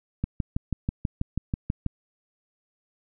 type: click train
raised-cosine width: 5 ms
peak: -13 dBFS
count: 11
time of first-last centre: 0.24-1.863 s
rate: 6.16 Hz
effects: none